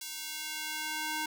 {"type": "tone with high-pass filter sweep", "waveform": "square", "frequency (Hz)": 308.8, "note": "D#4", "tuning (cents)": -13, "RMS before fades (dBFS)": -37, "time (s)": [0.01, 1.26], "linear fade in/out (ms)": 5, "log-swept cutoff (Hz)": [4300, 850], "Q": 0.71, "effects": []}